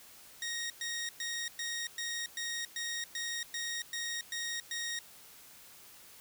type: tone bursts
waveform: 15% pulse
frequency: 1871 Hz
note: A#6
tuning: 6 cents sharp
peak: -29 dBFS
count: 12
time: 0.42-4.99 s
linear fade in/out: 2 ms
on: 280 ms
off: 110 ms
effects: white hiss -55 dBFS RMS until 6.2 s